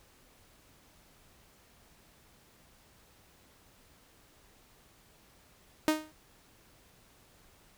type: tone with exponential decay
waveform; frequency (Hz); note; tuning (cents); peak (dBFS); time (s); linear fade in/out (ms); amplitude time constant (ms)
sawtooth; 310; D#4; -6; -17; 5.88-6.12; 0; 52
effects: pink hiss -62 dBFS RMS until 7.77 s